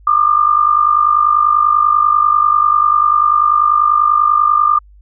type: tone with amplitude modulation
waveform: sine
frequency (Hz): 1200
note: D6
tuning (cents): +37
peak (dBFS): -5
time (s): 0.07-4.79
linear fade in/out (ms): 5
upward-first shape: sine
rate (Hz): 50.2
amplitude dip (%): 75
effects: added 50 Hz sine -40 dBFS peak until 5.01 s